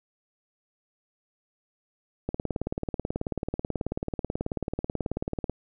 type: click train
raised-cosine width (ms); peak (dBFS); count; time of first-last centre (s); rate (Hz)
2; -15; 60; 2.29-5.497; 18.4
effects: none